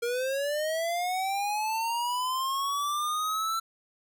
square linear sweep, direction up, 466.2 to 1342 Hz, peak -28 dBFS, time 0.02-3.6 s, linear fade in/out 10 ms, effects none

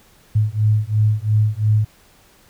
sine beating tone pair, 105.7 / 108.6 Hz, G#2 / A2, +31 / -22 cents, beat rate 2.9 Hz, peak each -17 dBFS, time 0.35-1.85 s, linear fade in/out 10 ms, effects pink hiss -52 dBFS RMS until 2.49 s

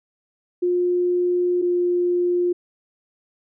sine tone pair in turn, 355.9 / 353.6 Hz, F4 / F4, +33 / +22 cents, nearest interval unison, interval 11 cents, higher first, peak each -17 dBFS, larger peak neither, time 0.62-1.62 / 1.62-2.53 s, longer first, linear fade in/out 10 ms, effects none

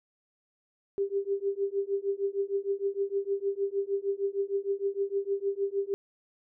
sine tone with tremolo, 396.7 Hz, G4, 21 cents sharp, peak -23 dBFS, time 0.98-5.94 s, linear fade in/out 0 ms, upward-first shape triangle, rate 6.5 Hz, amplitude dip 100%, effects none

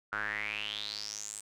square tone with band-pass filter sweep, 52.5 Hz, G#1, 19 cents sharp, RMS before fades -38 dBFS, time 0.12-1.41 s, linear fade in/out 10 ms, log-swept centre 1400 to 8500 Hz, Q 7.7, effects none

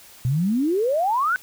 sine exponential sweep, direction up, 118.8 to 1538 Hz, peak -18 dBFS, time 0.25-1.36 s, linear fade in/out 0 ms, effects white hiss -47 dBFS RMS until 1.42 s

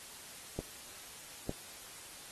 clicks, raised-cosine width 2 ms, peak -22 dBFS, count 2, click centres 0.59 / 1.494 s, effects white hiss -50 dBFS RMS until 2.31 s + AAC 32 kbps

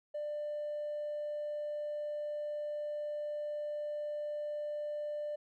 sine tone with hard clipping, 594 Hz, D5, 20 cents sharp, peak -36 dBFS, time 0.14-5.36 s, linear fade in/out 10 ms, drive 1 dB, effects none

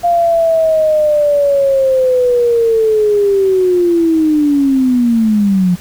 sine linear sweep, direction down, 698.5 to 174.3 Hz, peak -8 dBFS, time 0.03-5.76 s, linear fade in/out 20 ms, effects pink hiss -36 dBFS RMS until 5.8 s

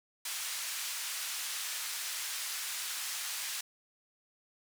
white band-pass noise, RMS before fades -38 dBFS, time 0.25-3.61 s, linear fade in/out 5 ms, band 1300 to 10000 Hz, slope 12 dB/octave, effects none

